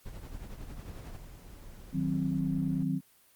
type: noise with tremolo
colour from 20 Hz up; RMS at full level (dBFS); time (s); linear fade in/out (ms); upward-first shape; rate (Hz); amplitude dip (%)
brown; -40; 0.05-1.17; 10; triangle; 11; 65
type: noise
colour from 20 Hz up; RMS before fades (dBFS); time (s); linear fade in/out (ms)
brown; -48; 0.85-2.83; 0
type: chord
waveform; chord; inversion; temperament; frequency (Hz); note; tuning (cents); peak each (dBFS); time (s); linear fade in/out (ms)
sine; C diminished; first; equal with one note detuned; 155.56 / 185 / 262.7; Eb3 / Gb3 / C4; 0 / 0 / +7; -32; 1.92-3.01; 50
effects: white hiss -63 dBFS RMS until 3.35 s + Opus 48 kbps